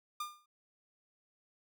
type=tone with exponential decay; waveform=45% pulse; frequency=1204 Hz; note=D6; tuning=43 cents sharp; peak=-34 dBFS; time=0.2-0.46 s; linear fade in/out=5 ms; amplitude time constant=56 ms; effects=none